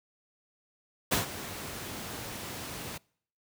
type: noise with ADSR envelope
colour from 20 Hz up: pink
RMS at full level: -24 dBFS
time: 1.11-2.98 s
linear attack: 14 ms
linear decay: 130 ms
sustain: -15 dB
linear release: 8 ms
effects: noise-tail reverb RT60 0.6 s tail -26 dB re dry + high-pass 80 Hz 12 dB/octave